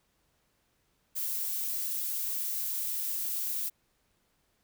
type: noise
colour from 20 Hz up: violet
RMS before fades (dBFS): -33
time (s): 1.15-3.7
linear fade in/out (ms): 20
effects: pink hiss -73 dBFS RMS until 4.63 s